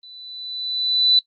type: tone with level ramp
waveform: sine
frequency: 3986 Hz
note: B7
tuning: 15 cents sharp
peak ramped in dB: -41 to -11 dBFS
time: 0.03-1.19 s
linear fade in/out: 2 ms
effects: noise-tail reverb RT60 0.1 s tail -19 dB re dry + Opus 32 kbps